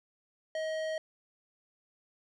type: tone with tanh clipping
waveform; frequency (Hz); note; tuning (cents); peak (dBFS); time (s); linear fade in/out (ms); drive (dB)
sine; 632; D#5; +27; -34; 0.55-0.98; 2; 16
effects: none